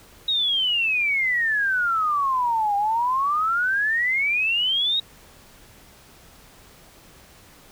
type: exponential two-way sweep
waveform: sine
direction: down then up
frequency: 3819 to 798 to 3819 Hz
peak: -19 dBFS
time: 0.28-5 s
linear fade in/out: 5 ms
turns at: 2.76 s
effects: pink hiss -50 dBFS RMS until 7.71 s